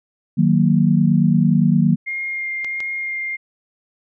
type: chord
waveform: sine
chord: D# minor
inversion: none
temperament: equal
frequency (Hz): 155.56 / 185 / 233.1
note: D#3 / F#3 / A#3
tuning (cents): 0 / 0 / 0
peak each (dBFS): -16 / -16 / -17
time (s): 0.37-1.96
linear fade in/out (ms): 20
type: tone with vibrato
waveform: sine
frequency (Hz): 2122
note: C7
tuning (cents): +24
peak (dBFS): -22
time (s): 2.06-3.37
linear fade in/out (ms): 20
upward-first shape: sine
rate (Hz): 1.5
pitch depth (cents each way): 10
type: clicks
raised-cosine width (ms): 0.2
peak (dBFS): -17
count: 2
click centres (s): 2.646 / 2.804
effects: none